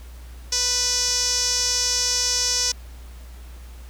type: tone with band-pass filter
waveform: sawtooth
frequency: 493.9 Hz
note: B4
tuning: in tune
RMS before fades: -22 dBFS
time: 0.52-2.72 s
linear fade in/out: 5 ms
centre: 5700 Hz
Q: 6
effects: added 60 Hz sine -37 dBFS peak until 3.89 s + pink hiss -50 dBFS RMS until 3.89 s